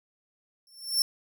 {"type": "tone with exponential growth", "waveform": "sawtooth", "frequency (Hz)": 5410, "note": "E8", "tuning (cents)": 44, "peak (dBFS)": -16, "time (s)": [0.67, 1.02], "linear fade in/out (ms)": 1, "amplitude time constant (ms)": 74, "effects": []}